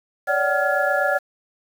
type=tone cluster; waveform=sine; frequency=563 / 591 / 755 / 1398 / 1692 Hz; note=C#5 / D5 / F#5 / F6 / G#6; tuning=+27 / +11 / +35 / +1 / +32 cents; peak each=-24 dBFS; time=0.27-1.19 s; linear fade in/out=20 ms; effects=7-bit